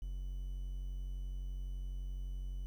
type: tone with quantisation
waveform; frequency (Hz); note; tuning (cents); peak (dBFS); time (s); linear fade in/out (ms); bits
triangle; 45.91; F#1; -13; -36; 0.02-2.66; 0; 11
effects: none